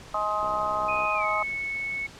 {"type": "harmonic tone", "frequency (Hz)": 210, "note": "G#3", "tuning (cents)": 19, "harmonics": [3, 4, 5, 6], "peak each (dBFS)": [-31, -31, -30, -28], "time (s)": [0.14, 1.43], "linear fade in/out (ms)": 5}
{"type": "click train", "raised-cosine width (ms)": 1, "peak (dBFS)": -26, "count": 41, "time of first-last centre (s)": [0.43, 1.052], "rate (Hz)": 64.3}
{"type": "tone with pitch glide", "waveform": "sine", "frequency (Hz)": [2489, 2205], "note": ["D#7", "C#7"], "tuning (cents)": [0, -10], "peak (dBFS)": -28, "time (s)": [0.88, 2.07], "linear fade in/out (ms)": 10, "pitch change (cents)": -210, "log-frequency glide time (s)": [1.14, 1.26]}
{"effects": ["pink hiss -46 dBFS RMS until 2.19 s", "low-pass 7000 Hz 12 dB/octave"]}